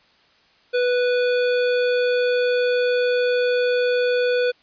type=tone; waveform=square; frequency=493.4 Hz; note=B4; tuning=2 cents flat; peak=-18 dBFS; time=0.73-4.52 s; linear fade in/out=20 ms; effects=white hiss -57 dBFS RMS until 4.62 s + resampled to 11025 Hz